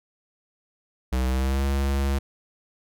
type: tone with pitch glide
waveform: square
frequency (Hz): 63.8 to 68.78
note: C2 to C#2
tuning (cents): -43 to -13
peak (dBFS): -22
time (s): 1.12-2.19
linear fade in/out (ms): 10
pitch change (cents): +130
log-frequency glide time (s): 1.25-1.65
effects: none